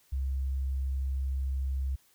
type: tone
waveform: sine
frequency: 66.8 Hz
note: C2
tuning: 36 cents sharp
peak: -28 dBFS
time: 0.12-1.96 s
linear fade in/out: 10 ms
effects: white hiss -65 dBFS RMS until 2.14 s

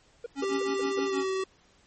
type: tone bursts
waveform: triangle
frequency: 475.4 Hz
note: A#4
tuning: 34 cents sharp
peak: -30 dBFS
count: 5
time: 0.24-0.995 s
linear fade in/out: 5 ms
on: 23 ms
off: 160 ms
type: tone with tremolo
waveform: square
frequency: 277.2 Hz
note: C#4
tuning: in tune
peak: -30 dBFS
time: 0.35-1.27 s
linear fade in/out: 50 ms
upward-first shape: sine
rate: 6.3 Hz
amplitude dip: 95%
type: tone with pitch glide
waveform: square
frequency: 392 to 380.8 Hz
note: G4 to F#4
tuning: 0 to +50 cents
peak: -28 dBFS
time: 0.42-1.44 s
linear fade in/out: 5 ms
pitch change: -50 cents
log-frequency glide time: 1.08-1.16 s
effects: pink hiss -62 dBFS RMS until 1.86 s + MP3 32 kbps

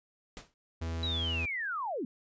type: noise with exponential decay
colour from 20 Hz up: pink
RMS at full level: -41 dBFS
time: 0.37-0.54 s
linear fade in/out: 0 ms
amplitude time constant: 35 ms
type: tone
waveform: 45% pulse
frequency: 82.41 Hz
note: E2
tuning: in tune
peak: -33 dBFS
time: 0.81-1.46 s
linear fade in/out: 10 ms
type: linear sweep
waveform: sine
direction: down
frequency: 3951 to 209.8 Hz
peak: -32 dBFS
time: 1.03-2.05 s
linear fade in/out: 2 ms
effects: resampled to 16000 Hz

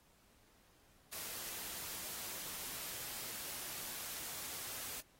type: noise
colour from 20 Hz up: white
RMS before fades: -45 dBFS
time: 1.12-5.01 s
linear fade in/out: 10 ms
effects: pink hiss -69 dBFS RMS until 5.19 s + AAC 48 kbps

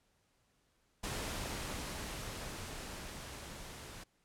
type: noise with level ramp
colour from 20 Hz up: pink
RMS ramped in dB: -39 to -49 dBFS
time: 1.03-4.04 s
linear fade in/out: 10 ms
effects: pink hiss -75 dBFS RMS until 4.24 s + low-pass 11000 Hz 12 dB/octave

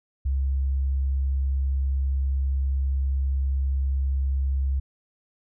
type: tone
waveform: sine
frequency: 67.5 Hz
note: C#2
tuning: 45 cents flat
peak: -21 dBFS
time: 0.25-4.8 s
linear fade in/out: 10 ms
effects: none

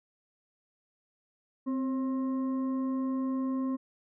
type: tone with frequency modulation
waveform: sine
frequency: 261.6 Hz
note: C4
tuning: in tune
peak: -28 dBFS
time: 1.66-3.77 s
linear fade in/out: 20 ms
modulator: 802 Hz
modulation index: 0.36
effects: none

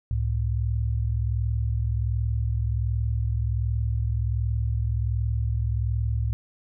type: tone pair together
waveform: sine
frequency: 67.87 / 109.2 Hz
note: C#2 / A2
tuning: -36 / -13 cents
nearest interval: minor sixth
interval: 823 cents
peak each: -25 dBFS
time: 0.11-6.33 s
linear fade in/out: 0 ms
effects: none

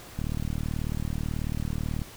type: click train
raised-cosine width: 5 ms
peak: -18 dBFS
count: 71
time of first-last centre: 0.19-2.018 s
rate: 38.3 Hz
effects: pink hiss -46 dBFS RMS until 2.16 s

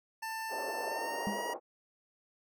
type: tone with pitch glide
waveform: 25% pulse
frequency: 890 to 953.9 Hz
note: A5 to A#5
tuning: +20 to +40 cents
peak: -33 dBFS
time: 0.22-1.54 s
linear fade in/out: 10 ms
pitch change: +120 cents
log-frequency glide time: 0.84-1.38 s
type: band-pass noise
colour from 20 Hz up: pink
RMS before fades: -40 dBFS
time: 0.49-1.6 s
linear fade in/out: 50 ms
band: 430 to 790 Hz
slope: 24 dB/octave
type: tone with exponential decay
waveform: sine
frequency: 204.6 Hz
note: G#3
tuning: 26 cents flat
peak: -29 dBFS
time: 1.27-1.5 s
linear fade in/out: 0 ms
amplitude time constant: 48 ms
effects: none

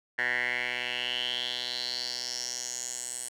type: tone with band-pass filter sweep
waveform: 10% pulse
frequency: 123.47 Hz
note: B2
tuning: in tune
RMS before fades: -33 dBFS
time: 0.18-3.29 s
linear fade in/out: 10 ms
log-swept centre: 1800 to 8600 Hz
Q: 5.6
effects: none

